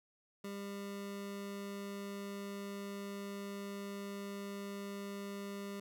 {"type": "tone", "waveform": "25% pulse", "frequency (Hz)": 200, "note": "G3", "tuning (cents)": 35, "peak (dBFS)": -38, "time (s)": [0.44, 5.8], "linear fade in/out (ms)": 5, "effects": []}